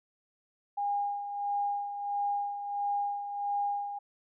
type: tone with tremolo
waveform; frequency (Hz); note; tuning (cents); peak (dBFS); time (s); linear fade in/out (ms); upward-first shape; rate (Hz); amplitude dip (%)
sine; 812; G#5; -39; -27; 0.77-3.99; 10; sine; 1.5; 60
effects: none